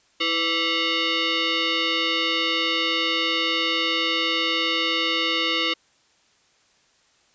sine tone with frequency modulation, 327.5 Hz, E4, 11 cents flat, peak -20 dBFS, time 0.2-5.74 s, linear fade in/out 10 ms, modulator 829 Hz, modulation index 4.6, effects white hiss -61 dBFS RMS until 7.34 s + resampled to 16000 Hz

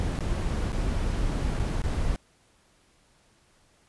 brown noise with dropouts, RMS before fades -27 dBFS, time 0-2.16 s, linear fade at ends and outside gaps 0 ms, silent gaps 0.189-0.207 / 0.72-0.729 / 1.591-1.596 / 1.819-1.839 s, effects pink hiss -63 dBFS RMS until 3.88 s + resampled to 24000 Hz

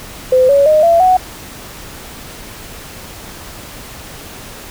sine tone with pitch steps, 512 / 561.6 / 615.9 / 675.6 / 741 Hz, C5 / C#5 / D#5 / E5 / F#5, -38 / +22 / -18 / +42 / +2 cents, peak -6 dBFS, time 0.32-1.17 s, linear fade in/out 5 ms, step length 170 ms, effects pink hiss -32 dBFS RMS until 4.7 s

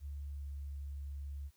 sine tone with pitch glide, 71.2 to 70.55 Hz, C#2 to C#2, +47 to +31 cents, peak -40 dBFS, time 0-1.51 s, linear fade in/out 50 ms, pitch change -16 cents, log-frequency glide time 0.22-0.47 s, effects white hiss -73 dBFS RMS until 1.56 s

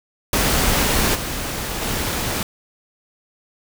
pink noise with level steps, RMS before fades -18 / -26 / -23 dBFS, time 0.33-2.43 s, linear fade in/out 2 ms, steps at 1.14 / 1.81 s, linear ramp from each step 20 ms, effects none

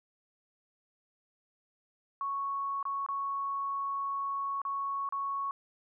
sine tone with dropouts, 1108 Hz, C#6, 1 cent flat, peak -31 dBFS, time 2.21-5.51 s, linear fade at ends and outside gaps 1 ms, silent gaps 2.828-2.853 / 3.063-3.087 / 4.617-4.651 / 5.09-5.124 s, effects none

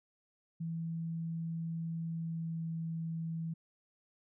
sine tone with pitch glide, 164.81 to 163.67 Hz, E3 to E3, 0 to -12 cents, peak -35 dBFS, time 0.6-3.54 s, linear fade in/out 10 ms, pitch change -12 cents, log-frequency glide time 2.08-2.71 s, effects none

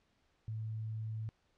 sine tone, 110 Hz, A2, in tune, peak -37 dBFS, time 0.48-1.29 s, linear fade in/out 0 ms, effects pink hiss -75 dBFS RMS until 1.57 s + low-pass 5000 Hz 12 dB/octave

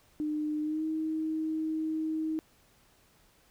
sine tone with pitch glide, 303 to 315.5 Hz, D#4 to D#4, -46 to +24 cents, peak -29 dBFS, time 0.2-2.39 s, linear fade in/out 0 ms, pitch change +70 cents, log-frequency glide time 0.62-0.84 s, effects pink hiss -64 dBFS RMS until 3.5 s

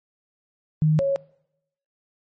sine tone pair in turn, 154.8 / 551.6 Hz, D#3 / C#5, -9 / -9 cents, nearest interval octave + minor seventh, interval 2200 cents, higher second, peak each -15 / -19 dBFS, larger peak first, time 0.82-0.99 / 0.99-1.16 s, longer neither, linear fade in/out 0 ms, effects noise-tail reverb RT60 0.8 s tail -23 dB re dry + MP3 32 kbps

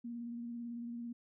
sine tone with vibrato, 236.3 Hz, A#3, 24 cents sharp, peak -40 dBFS, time 0.04-1.13 s, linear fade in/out 10 ms, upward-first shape square, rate 18 Hz, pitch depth 19 cents each way, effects none

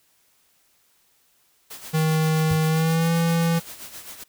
white noise with tremolo, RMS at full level -37 dBFS, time 1.7-4.24 s, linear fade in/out 10 ms, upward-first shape sine, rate 7.6 Hz, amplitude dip 60%
square tone with pitch glide, 157.8 to 166.89 Hz, D#3 to E3, +25 to +22 cents, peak -19 dBFS, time 1.93-3.6 s, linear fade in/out 20 ms, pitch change +97 cents, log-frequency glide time 2.67-3.12 s
triangle tone with exponential decay, 103.83 Hz, G#2, in tune, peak -18 dBFS, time 2.51-2.65 s, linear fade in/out 0 ms, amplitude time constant 29 ms
effects white hiss -63 dBFS RMS until 4.28 s

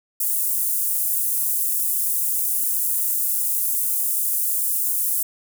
pink high-pass noise, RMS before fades -22 dBFS, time 0.2-5.23 s, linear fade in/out 5 ms, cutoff 9900 Hz, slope 24 dB/octave, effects none

